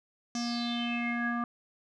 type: tone with low-pass filter sweep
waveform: square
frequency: 237.7 Hz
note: A#3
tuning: 34 cents sharp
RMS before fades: -32 dBFS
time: 0.35-1.44 s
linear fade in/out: 2 ms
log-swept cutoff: 6000 to 1300 Hz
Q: 8.2
effects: none